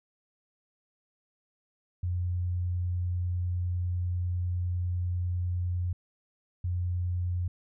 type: tone pair in turn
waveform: sine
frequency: 89 / 89 Hz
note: F2 / F2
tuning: +33 / +33 cents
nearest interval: unison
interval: 0 cents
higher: neither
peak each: -27 dBFS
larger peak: neither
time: 2.03-5.93 / 6.64-7.48 s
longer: first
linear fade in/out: 5 ms
effects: none